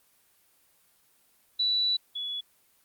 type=tone pair in turn; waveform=sine; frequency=3951 / 3398 Hz; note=B7 / G#7; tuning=0 / +39 cents; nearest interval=minor third; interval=261 cents; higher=first; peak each=-23 / -31 dBFS; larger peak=first; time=1.59-1.97 / 2.15-2.41 s; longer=first; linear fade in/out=10 ms; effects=white hiss -65 dBFS RMS until 2.84 s + Opus 24 kbps